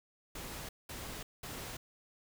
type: noise bursts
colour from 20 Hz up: pink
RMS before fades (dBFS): -44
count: 3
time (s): 0.35-1.77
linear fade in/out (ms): 5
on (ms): 340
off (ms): 200
effects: none